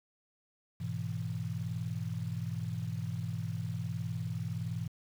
sine chord, E major, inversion first, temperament equal, 103.83 / 123.47 / 164.81 Hz, G#2 / B2 / E3, 0 / 0 / 0 cents, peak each -38 / -38 / -38 dBFS, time 0.8-4.88 s, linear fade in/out 10 ms, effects 9-bit

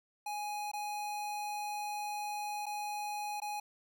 square tone with dropouts, 832 Hz, G#5, 3 cents sharp, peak -37 dBFS, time 0.26-3.6 s, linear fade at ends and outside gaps 5 ms, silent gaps 0.716-0.734 / 2.658-2.664 / 3.402-3.418 s, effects none

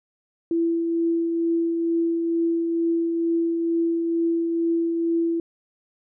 sine tone with tremolo, 334.1 Hz, E4, 23 cents sharp, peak -18 dBFS, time 0.51-5.4 s, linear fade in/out 2 ms, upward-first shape triangle, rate 2.2 Hz, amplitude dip 35%, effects none

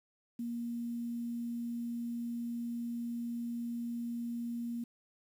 sine tone with quantisation, 235.9 Hz, A#3, 21 cents sharp, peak -35 dBFS, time 0.39-4.84 s, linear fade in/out 5 ms, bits 10, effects none

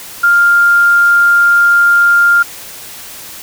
sine tone, 1400 Hz, F6, 4 cents sharp, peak -5 dBFS, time 0.23-2.43 s, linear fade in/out 10 ms, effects white hiss -30 dBFS RMS until 3.42 s

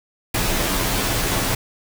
pink noise with comb filter, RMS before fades -21 dBFS, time 0.34-1.55 s, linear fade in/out 5 ms, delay 13 ms, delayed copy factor -0.85, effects none

